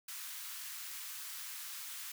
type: high-pass noise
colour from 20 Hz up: white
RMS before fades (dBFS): -45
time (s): 0.08-2.12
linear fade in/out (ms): 5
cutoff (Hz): 1100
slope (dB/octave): 24
effects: none